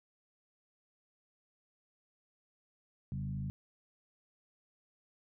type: tone with frequency modulation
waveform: sine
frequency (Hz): 134.8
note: C#3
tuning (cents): -48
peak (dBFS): -35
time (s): 3.12-3.5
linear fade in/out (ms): 0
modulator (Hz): 52.5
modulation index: 1.1
effects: none